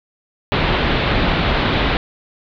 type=low-pass noise; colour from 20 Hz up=pink; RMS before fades=-17 dBFS; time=0.52-1.97 s; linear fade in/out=0 ms; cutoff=4000 Hz; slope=48 dB/octave; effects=none